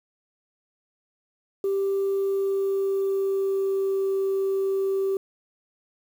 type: tone with pitch glide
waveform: sine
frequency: 392.4 to 388.1 Hz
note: G4 to G4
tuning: +2 to -17 cents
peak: -20 dBFS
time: 1.64-5.17 s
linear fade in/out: 2 ms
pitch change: -19 cents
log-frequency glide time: 2.01-4.12 s
effects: tanh soft clip ceiling -19 dBFS + 8-bit